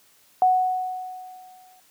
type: tone with exponential decay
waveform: sine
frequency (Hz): 740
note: F#5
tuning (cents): 0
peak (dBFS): -13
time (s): 0.42-1.8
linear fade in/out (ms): 1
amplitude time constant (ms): 300
effects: white hiss -58 dBFS RMS until 1.9 s + high-pass 80 Hz 12 dB/octave